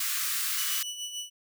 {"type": "high-pass noise", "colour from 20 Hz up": "white", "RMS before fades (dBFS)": -30, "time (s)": [0, 0.83], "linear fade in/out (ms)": 5, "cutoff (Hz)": 1100, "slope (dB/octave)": 96}
{"type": "tone with tremolo", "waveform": "25% pulse", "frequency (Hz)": 2960, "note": "F#7", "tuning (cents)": 0, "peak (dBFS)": -29, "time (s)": [0.55, 1.3], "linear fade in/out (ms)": 50, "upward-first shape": "sine", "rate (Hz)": 6.7, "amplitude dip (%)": 55}
{"effects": []}